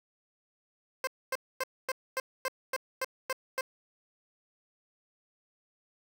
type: tone bursts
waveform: 15% pulse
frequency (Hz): 523.3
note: C5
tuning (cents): 0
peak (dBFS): -23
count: 10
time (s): 1.04-3.61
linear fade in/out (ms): 2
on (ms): 32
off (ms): 250
effects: none